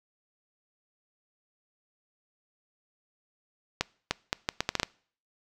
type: accelerating click train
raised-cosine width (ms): 0.2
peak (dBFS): -8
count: 9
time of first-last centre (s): 3.81-4.832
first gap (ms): 300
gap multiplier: 0.73
effects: noise-tail reverb RT60 0.5 s tail -24 dB re dry